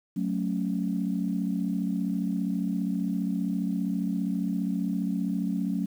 sine chord, F# minor, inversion none, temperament equal, 185 / 220 / 277.2 Hz, F#3 / A3 / C#4, 0 / 0 / 0 cents, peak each -28 / -30 / -31 dBFS, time 0.16-5.86 s, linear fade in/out 10 ms, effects tanh soft clip ceiling -16 dBFS + 9-bit

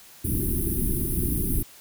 pink band-stop noise, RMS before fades -25 dBFS, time 0.24-1.63 s, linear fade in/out 10 ms, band 390 to 9500 Hz, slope 96 dB/octave, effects white hiss -49 dBFS RMS until 1.8 s

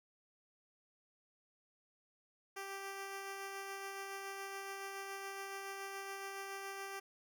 10% pulse tone with tremolo, 392 Hz, G4, in tune, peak -34 dBFS, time 2.56-7 s, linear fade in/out 10 ms, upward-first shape sine, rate 7.1 Hz, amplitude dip 25%, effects none

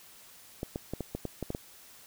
clicks, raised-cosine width 2 ms, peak -20 dBFS, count 9, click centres 0.631 / 0.759 / 0.936 / 1.007 / 1.15 / 1.253 / 1.427 / 1.504 / 1.549 s, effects white hiss -54 dBFS RMS until 2.06 s

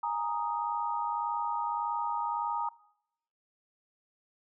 sine chord, Ab suspended second, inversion none, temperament equal, 830.6 / 932.3 / 1244.5 Hz, Ab5 / Bb5 / Eb6, 0 / 0 / 0 cents, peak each -36 / -31 / -36 dBFS, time 0.03-2.69 s, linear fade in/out 5 ms, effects noise-tail reverb RT60 0.8 s tail -22 dB re dry

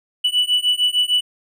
triangle beating tone pair, 2960 / 2966.6 Hz, F#7 / F#7, 0 / +4 cents, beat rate 6.6 Hz, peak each -17 dBFS, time 0.24-1.21 s, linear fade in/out 10 ms, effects none

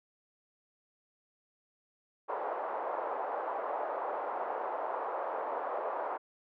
white band-pass noise, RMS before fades -36 dBFS, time 2.28-6.18 s, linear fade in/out 20 ms, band 490 to 980 Hz, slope 24 dB/octave, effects none

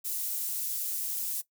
pink high-pass noise, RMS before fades -33 dBFS, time 0.04-1.42 s, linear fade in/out 20 ms, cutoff 12000 Hz, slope 12 dB/octave, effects noise-tail reverb RT60 0.1 s tail -17 dB re dry

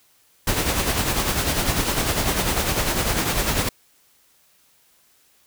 pink noise with tremolo, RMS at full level -20 dBFS, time 0.47-3.69 s, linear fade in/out 5 ms, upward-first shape sine, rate 10 Hz, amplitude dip 50%, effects white hiss -59 dBFS RMS until 5.46 s

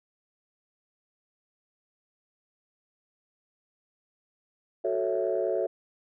sine chord, F# minor seventh, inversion none, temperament equal, 370 / 440 / 554.4 / 659.3 Hz, F#4 / A4 / C#5 / E5, 0 / 0 / 0 / 0 cents, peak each -30 dBFS, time 4.84-5.67 s, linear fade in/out 10 ms, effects tanh soft clip ceiling -16 dBFS

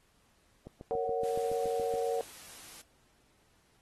click train, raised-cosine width 2 ms, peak -31 dBFS, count 10, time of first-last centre 0.67-1.939 s, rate 7.09 Hz
sine chord, F# major, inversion first, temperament just, 462.5 / 555 / 740 Hz, A#4 / C#5 / F#5, -14 / +2 / 0 cents, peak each -31 / -36 / -36 dBFS, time 0.91-2.21 s, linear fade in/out 0 ms
white noise, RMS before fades -50 dBFS, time 1.23-2.82 s, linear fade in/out 10 ms
effects pink hiss -69 dBFS RMS until 3.81 s + AAC 32 kbps

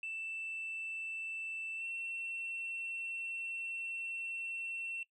sine tone with pitch glide, 2659 to 2705 Hz, E7 to E7, +14 to +44 cents, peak -37 dBFS, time 0.03-5.03 s, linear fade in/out 2 ms, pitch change +30 cents, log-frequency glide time 1.77-1.84 s, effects noise-tail reverb RT60 0.1 s tail -19 dB re dry + tanh soft clip ceiling -35 dBFS

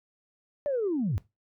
sine linear sweep, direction down, 596 to 75.9 Hz, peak -24 dBFS, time 0.66-1.18 s, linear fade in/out 0 ms, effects noise-tail reverb RT60 0.2 s tail -18 dB re dry + tanh soft clip ceiling -21 dBFS

